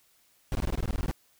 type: noise bursts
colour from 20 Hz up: brown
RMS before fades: -28 dBFS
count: 12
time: 0.52-1.112 s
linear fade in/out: 0 ms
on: 31 ms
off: 20 ms
effects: white hiss -65 dBFS RMS until 1.39 s